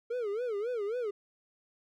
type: tone with vibrato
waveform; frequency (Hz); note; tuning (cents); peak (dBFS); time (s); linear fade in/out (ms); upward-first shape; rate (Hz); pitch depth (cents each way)
triangle; 447.8; A4; +30; -29; 0.1-1.11; 10; sine; 3.7; 200
effects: none